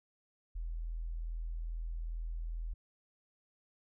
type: tone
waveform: sine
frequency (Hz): 41.2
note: E1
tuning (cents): 0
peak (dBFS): -36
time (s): 0.55-2.74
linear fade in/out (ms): 10
effects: none